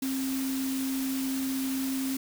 sine tone in noise, 266 Hz, C4, 29 cents sharp, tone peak -28 dBFS, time 0.02-2.17 s, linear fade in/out 5 ms, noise white, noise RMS -38 dBFS, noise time 0.02-2.17 s, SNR +7 dB, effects none

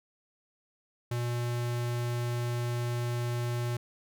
square tone, 120.3 Hz, B2, 45 cents flat, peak -30 dBFS, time 1.11-3.77 s, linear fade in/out 5 ms, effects none

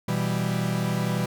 45% pulse chord, E minor, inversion second, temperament equal, 123.47 / 164.81 / 196 Hz, B2 / E3 / G3, 0 / 0 / 0 cents, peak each -28 dBFS, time 0.08-1.26 s, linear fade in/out 5 ms, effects none

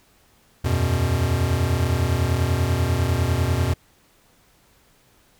square chord, E suspended second, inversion none, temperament equal, 82.41 / 92.5 / 123.47 Hz, E2 / F#2 / B2, 0 / 0 / 0 cents, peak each -24 dBFS, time 0.64-3.74 s, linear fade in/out 10 ms, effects pink hiss -58 dBFS RMS until 5.39 s

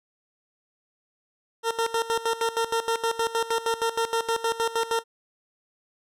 20% pulse tone with tremolo, 457.1 Hz, A#4, 34 cents flat, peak -17 dBFS, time 1.63-5.04 s, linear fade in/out 50 ms, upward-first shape square, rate 6.4 Hz, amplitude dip 80%, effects low-pass 12000 Hz 12 dB/octave

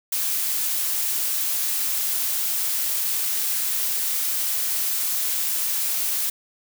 blue noise, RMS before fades -24 dBFS, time 0.12-6.3 s, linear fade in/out 5 ms, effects none

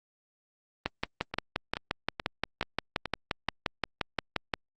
two click trains, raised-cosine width 0.3 ms, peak -11 / -16 dBFS, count 22 / 6, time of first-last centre 0.86-4.538 / 1.34-3.486 s, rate 5.71 / 2.33 Hz, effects Opus 24 kbps

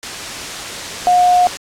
sine tone in noise, 719 Hz, F#5, 50 cents flat, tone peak -8 dBFS, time 1.07-1.47 s, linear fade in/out 0 ms, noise white, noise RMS -25 dBFS, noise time 0.03-1.57 s, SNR +14 dB, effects low-pass 7000 Hz 12 dB/octave + AAC 64 kbps

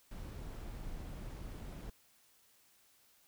brown noise, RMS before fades -45 dBFS, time 0.11-1.9 s, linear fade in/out 5 ms, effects white hiss -68 dBFS RMS until 3.27 s

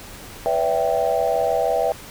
sine chord, E minor seventh, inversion second, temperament equal with one note detuned, 493.9 / 573.3 / 659.3 / 784 Hz, B4 / D5 / E5 / G5, 0 / -42 / 0 / 0 cents, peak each -23 / -24 / -21 / -23 dBFS, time 0.46-1.92 s, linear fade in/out 0 ms, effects tanh soft clip ceiling -7 dBFS + pink hiss -39 dBFS RMS until 2.1 s

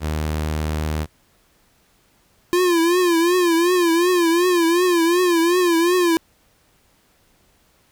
sawtooth tone, 77.1 Hz, D#2, 15 cents flat, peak -17 dBFS, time 0-1.07 s, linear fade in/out 50 ms
square tone with vibrato, 346.7 Hz, F4, 13 cents flat, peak -15 dBFS, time 2.53-6.17 s, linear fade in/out 0 ms, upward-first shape triangle, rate 2.7 Hz, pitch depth 110 cents each way
effects pink hiss -59 dBFS RMS until 7.91 s

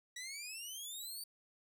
15% pulse exponential sweep, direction up, 1925 to 4647 Hz, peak -37 dBFS, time 0.16-1.24 s, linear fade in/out 5 ms, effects none

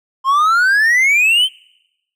triangle exponential sweep, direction up, 1046.5 to 3159 Hz, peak -8 dBFS, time 0.24-1.49 s, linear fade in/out 50 ms, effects noise-tail reverb RT60 0.9 s tail -26 dB re dry

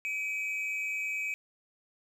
triangle tone pair together, 2312 / 2521 Hz, D7 / D#7, -28 / +22 cents, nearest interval minor second, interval 150 cents, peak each -33 / -32 dBFS, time 0.05-1.34 s, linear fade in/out 0 ms, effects none

